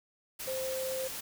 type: tone in noise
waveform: sine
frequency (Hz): 523.3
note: C5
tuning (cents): 0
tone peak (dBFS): -33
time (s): 0.47-1.08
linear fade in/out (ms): 10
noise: white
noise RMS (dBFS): -40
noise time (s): 0.39-1.21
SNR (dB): +4
effects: none